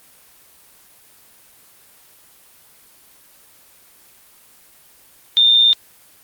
sine tone with amplitude modulation, 3614 Hz, A7, 46 cents sharp, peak -7 dBFS, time 5.37-5.73 s, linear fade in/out 0 ms, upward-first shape sine, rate 118 Hz, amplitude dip 45%, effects white hiss -49 dBFS RMS until 6.23 s + Opus 24 kbps

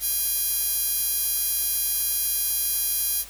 10% pulse tone with high-pass filter, 812 Hz, G#5, 39 cents flat, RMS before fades -25 dBFS, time 0-3.25 s, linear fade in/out 50 ms, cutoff 9200 Hz, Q 1.5, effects added 50 Hz sine -48 dBFS peak until 3.29 s + white hiss -44 dBFS RMS until 3.29 s

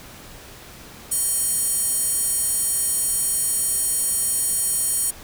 square tone with high-pass filter, 622.3 Hz, D#5, in tune, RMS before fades -22 dBFS, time 1.11-5.11 s, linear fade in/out 10 ms, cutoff 9200 Hz, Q 3.9, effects pink hiss -42 dBFS RMS until 5.23 s

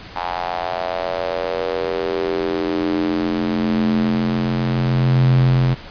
square tone with high-pass filter sweep, 43.65 Hz, F1, in tune, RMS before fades -19 dBFS, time 0.15-5.75 s, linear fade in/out 20 ms, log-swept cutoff 850 to 110 Hz, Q 4.4, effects pink hiss -37 dBFS RMS until 5.9 s + resampled to 11025 Hz

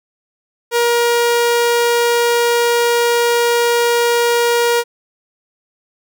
sawtooth tone, 474 Hz, A#4, 29 cents sharp, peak -8 dBFS, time 0.71-4.84 s, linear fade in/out 50 ms, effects none

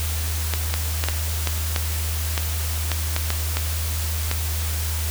clicks, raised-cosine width 0.2 ms, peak -5 dBFS, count 12, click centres 0.537 / 0.74 / 1.039 / 1.086 / 1.473 / 1.762 / 2.378 / 2.917 / 3.164 / 3.304 / 3.57 / 4.314 s, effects added 79 Hz sine -23 dBFS peak until 5.1 s + white hiss -30 dBFS RMS until 5.1 s

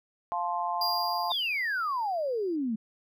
sine chord, F major, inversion none, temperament just, 698.5 / 873.1 / 1047.7 Hz, F5 / A5 / C6, 0 / -14 / +2 cents, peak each -32 dBFS, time 0.32-1.32 s, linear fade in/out 0 ms
square tone with exponential decay, 4800 Hz, D8, 37 cents sharp, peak -27 dBFS, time 0.81-2.56 s, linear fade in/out 5 ms, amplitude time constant 380 ms
sine exponential sweep, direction down, 3761 to 210 Hz, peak -27 dBFS, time 1.3-2.76 s, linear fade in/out 10 ms
effects none

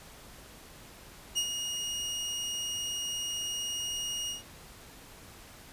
25% pulse tone with ADSR envelope, 2868 Hz, F7, 45 cents sharp, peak -22 dBFS, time 1.35-4.43 s, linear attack 28 ms, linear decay 69 ms, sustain -7 dB, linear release 140 ms, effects pink hiss -51 dBFS RMS until 5.72 s + resampled to 32000 Hz

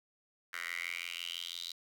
10% pulse tone with high-pass filter sweep, 86 Hz, F2, 26 cents flat, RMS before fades -41 dBFS, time 0.53-1.72 s, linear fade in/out 5 ms, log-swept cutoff 1700 to 4000 Hz, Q 6.1, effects none

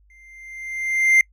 triangle tone with exponential growth, 2093 Hz, C7, in tune, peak -8 dBFS, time 0.1-1.21 s, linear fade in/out 2 ms, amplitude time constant 240 ms, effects noise-tail reverb RT60 0.1 s tail -26 dB re dry + added 50 Hz sine -53 dBFS peak until 1.32 s

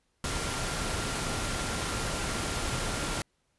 sine tone in noise, 1384 Hz, F6, 16 cents flat, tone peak -42 dBFS, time 0.24-3.22 s, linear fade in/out 2 ms, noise pink, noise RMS -32 dBFS, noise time 0.24-3.22 s, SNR -13 dB, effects pink hiss -74 dBFS RMS until 3.58 s + resampled to 24000 Hz

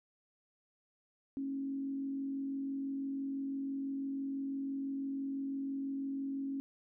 sine tone with frequency modulation, 273.3 Hz, C#4, 24 cents flat, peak -35 dBFS, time 1.37-6.6 s, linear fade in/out 0 ms, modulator 46 Hz, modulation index 0.29, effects none

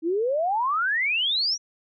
sine exponential sweep, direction up, 311.1 to 5920 Hz, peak -21 dBFS, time 0.02-1.58 s, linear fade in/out 50 ms, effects none

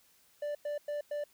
triangle tone bursts, 587.3 Hz, D5, in tune, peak -31 dBFS, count 4, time 0.42-1.24 s, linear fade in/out 5 ms, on 130 ms, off 100 ms, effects white hiss -66 dBFS RMS until 1.33 s

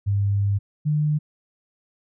sine tone pair in turn, 100.4 / 150.59 Hz, G2 / D3, +42 / +44 cents, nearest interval perfect fifth, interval 702 cents, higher second, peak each -18 dBFS, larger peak neither, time 0.06-0.59 / 0.85-1.19 s, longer first, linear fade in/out 20 ms, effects none

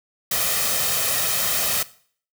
white noise with comb filter, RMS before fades -22 dBFS, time 0.31-1.83 s, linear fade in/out 5 ms, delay 1.6 ms, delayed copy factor +0.55, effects noise-tail reverb RT60 0.5 s tail -18 dB re dry + high-pass 80 Hz 12 dB/octave

